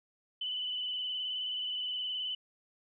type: tone with vibrato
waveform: sine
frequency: 3000 Hz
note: F#7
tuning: 23 cents sharp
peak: -33 dBFS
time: 0.41-2.35 s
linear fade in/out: 5 ms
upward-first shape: square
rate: 19 Hz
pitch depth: 23 cents each way
effects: none